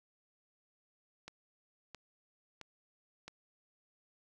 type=click train; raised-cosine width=0.2 ms; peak=-29 dBFS; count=4; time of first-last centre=1.28-3.28 s; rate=1.5 Hz; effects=none